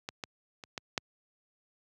clicks, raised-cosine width 0.2 ms, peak -19 / -19 / -27 / -19 / -12 dBFS, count 5, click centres 0.089 / 0.238 / 0.638 / 0.778 / 0.978 s, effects high-pass 80 Hz 12 dB/octave

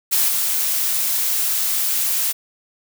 blue noise with level steps, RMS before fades -17 / -20 dBFS, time 0.11-2.33 s, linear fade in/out 20 ms, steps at 0.28 s, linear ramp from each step 5 ms, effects none

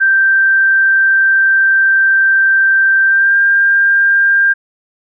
sine tone with pitch glide, 1568 to 1596.3 Hz, G6 to G6, 0 to +31 cents, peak -7 dBFS, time 0-4.54 s, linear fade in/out 20 ms, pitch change +31 cents, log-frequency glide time 3.07-3.37 s, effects none

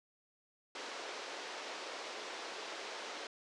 pink band-pass noise, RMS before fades -45 dBFS, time 0.75-3.27 s, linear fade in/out 2 ms, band 370 to 5900 Hz, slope 24 dB/octave, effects resampled to 24000 Hz

